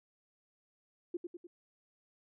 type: tone with echo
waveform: sine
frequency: 349.2 Hz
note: F4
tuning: in tune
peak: -33 dBFS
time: 1.14-1.17 s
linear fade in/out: 5 ms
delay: 100 ms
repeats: 3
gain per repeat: -5 dB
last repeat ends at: 1.47 s
effects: none